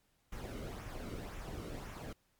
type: noise with flanger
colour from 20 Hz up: brown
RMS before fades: -44 dBFS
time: 0.32-2.13 s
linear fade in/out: 5 ms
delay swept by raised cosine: 0.22 to 1.2 ms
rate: 1.9 Hz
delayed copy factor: -0.55
effects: pink hiss -75 dBFS RMS until 2.39 s + MP3 96 kbps